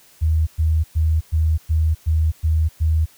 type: tone bursts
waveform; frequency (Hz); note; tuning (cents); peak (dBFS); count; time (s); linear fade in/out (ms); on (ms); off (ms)
sine; 79.2; D#2; +31; -14; 8; 0.21-3.06; 20; 260; 110
effects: white hiss -51 dBFS RMS until 3.17 s